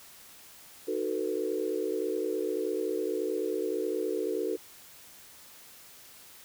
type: chord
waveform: sine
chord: B dominant seventh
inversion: first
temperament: just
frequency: 308.7 / 370.4 / 444.5 / 493.9 Hz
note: D#4 / F#4 / A4 / B4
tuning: -14 / +2 / +18 / 0 cents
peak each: -36 / -33 / -32 / -36 dBFS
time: 0.87-4.57 s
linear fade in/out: 20 ms
effects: white hiss -52 dBFS RMS until 6.44 s